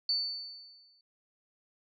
sine tone with exponential decay, 4500 Hz, C#8, 25 cents sharp, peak -25 dBFS, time 0.09-1.01 s, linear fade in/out 2 ms, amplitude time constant 200 ms, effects none

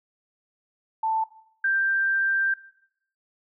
sine tone pair in turn, 885 / 1576.9 Hz, A5 / G6, +10 / +10 cents, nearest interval minor seventh, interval 1000 cents, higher second, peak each -22 / -20 dBFS, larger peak second, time 1.03-1.24 / 1.64-2.54 s, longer second, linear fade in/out 5 ms, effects noise-tail reverb RT60 0.7 s tail -17 dB re dry

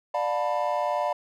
triangle chord, B half-diminished seventh, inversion first, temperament just, 592.7 / 711.2 / 889 / 987.8 Hz, D5 / F5 / A5 / B5, +16 / +31 / +18 / 0 cents, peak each -26 / -27 / -30 / -28 dBFS, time 0.14-1.13 s, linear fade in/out 5 ms, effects none

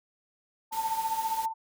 sine tone with tremolo, 893 Hz, A5, 25 cents sharp, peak -24 dBFS, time 0.71-1.54 s, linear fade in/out 50 ms, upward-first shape triangle, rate 15 Hz, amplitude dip 75%
white noise, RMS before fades -41 dBFS, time 0.72-1.46 s, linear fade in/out 10 ms
effects none

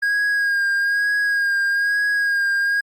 triangle tone with vibrato, 1632 Hz, G#6, 31 cents flat, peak -15 dBFS, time 0.02-2.81 s, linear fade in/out 10 ms, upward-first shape sine, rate 1.1 Hz, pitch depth 28 cents each way, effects Opus 48 kbps

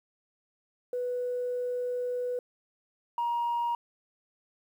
sine tone pair in turn, 493.9 / 946.5 Hz, B4 / A#5, 0 / +26 cents, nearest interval major seventh, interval 1126 cents, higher second, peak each -28 / -25 dBFS, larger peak second, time 0.93-2.39 / 3.18-3.75 s, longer first, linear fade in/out 2 ms, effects tanh soft clip ceiling -24 dBFS + 10-bit

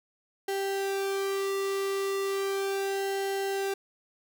sawtooth tone with flanger, 392 Hz, G4, in tune, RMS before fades -30 dBFS, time 0.48-3.74 s, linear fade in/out 5 ms, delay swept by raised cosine 0.82 to 1.34 ms, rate 0.36 Hz, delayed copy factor -0.75, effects none

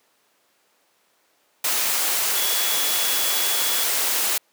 sine tone in noise, 3375 Hz, G#7, 27 cents sharp, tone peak -28 dBFS, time 2.36-3.84 s, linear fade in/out 5 ms, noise white, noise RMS -22 dBFS, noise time 1.64-4.38 s, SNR -9 dB, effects pink hiss -63 dBFS RMS until 4.52 s + high-pass 400 Hz 12 dB/octave

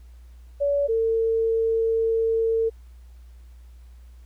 sine tone pair in turn, 569 / 451.6 Hz, C#5 / A4, +45 / +45 cents, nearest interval major third, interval 400 cents, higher first, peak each -19 dBFS, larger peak neither, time 0.6-0.88 / 0.88-2.7 s, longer second, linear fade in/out 20 ms, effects added 60 Hz sine -43 dBFS peak until 4.25 s + pink hiss -64 dBFS RMS until 4.25 s

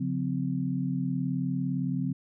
sine tone cluster, 139.8 / 179.4 / 257.4 Hz, C#3 / F3 / C4, +15 / +47 / -28 cents, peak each -31 dBFS, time 0-2.13 s, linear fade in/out 10 ms, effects none

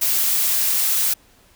blue noise, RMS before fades -19 dBFS, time 0.01-1.14 s, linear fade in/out 10 ms, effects pink hiss -54 dBFS RMS until 1.55 s

